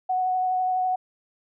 sine tone with vibrato, 740 Hz, F#5, in tune, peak -21 dBFS, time 0.09-0.96 s, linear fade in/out 10 ms, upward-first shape sine, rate 12 Hz, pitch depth 12 cents each way, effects none

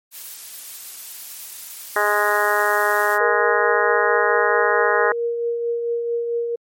blue noise, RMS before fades -34 dBFS, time 0.11-3.19 s, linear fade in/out 50 ms
harmonic tone, 207.7 Hz, G#3, in tune, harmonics 2 / 3 / 4 / 5 / 6 / 7 / 8 / 9, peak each -24 / -24 / -24 / -24 / -24 / -24 / -24 / -24 dBFS, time 1.96-5.12 s, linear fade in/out 2 ms
sine tone with tremolo, 470 Hz, A#4, 14 cents sharp, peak -18 dBFS, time 3.2-6.56 s, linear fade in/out 10 ms, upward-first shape triangle, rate 4.5 Hz, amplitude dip 40%
effects MP3 64 kbps

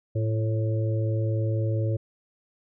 harmonic tone with a mistuned harmonic, 110 Hz, A2, in tune, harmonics 1 / 3 / 4 / 5, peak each -23 / -34 / -37 / -34 dBFS, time 0.15-1.97 s, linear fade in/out 10 ms, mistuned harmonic 3, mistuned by +30 cents, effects none

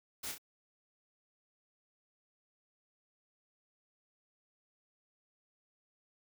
white noise with echo, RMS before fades -41 dBFS, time 0.23-0.32 s, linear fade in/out 10 ms, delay 31 ms, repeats 2, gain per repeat -5 dB, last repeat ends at 0.382 s, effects none

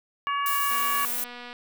harmonic tone, 566 Hz, C#5, 36 cents sharp, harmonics 2 / 3 / 4 / 5, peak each -25 / -34 / -37 / -36 dBFS, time 0.27-1.05 s, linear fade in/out 0 ms
violet noise, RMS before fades -29 dBFS, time 0.46-1.24 s, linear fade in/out 0 ms
click train, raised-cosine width 0.3 ms, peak -25 dBFS, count 200, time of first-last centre 0.71-1.529 s, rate 243 Hz
effects none

